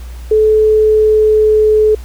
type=tone with pitch glide; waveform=sine; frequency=432.5 to 429.5 Hz; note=A4 to A4; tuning=-30 to -42 cents; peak=-6 dBFS; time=0.31-1.95 s; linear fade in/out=5 ms; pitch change=-12 cents; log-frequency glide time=0.53-1.7 s; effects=added 60 Hz sine -25 dBFS peak until 2.04 s + pink hiss -41 dBFS RMS until 2.04 s